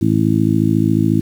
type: harmonic tone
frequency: 54.1 Hz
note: A1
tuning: 29 cents flat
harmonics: 2 / 3 / 4 / 5 / 6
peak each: -18 / -18 / -18 / -18 / -18 dBFS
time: 0.01-1.21 s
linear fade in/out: 10 ms
effects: 7-bit